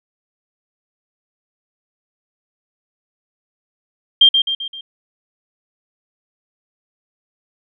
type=tone with echo; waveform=sine; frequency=3185 Hz; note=G7; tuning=27 cents sharp; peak=-5 dBFS; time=4.21-4.29 s; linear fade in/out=5 ms; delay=130 ms; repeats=4; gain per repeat=-6 dB; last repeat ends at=4.81 s; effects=none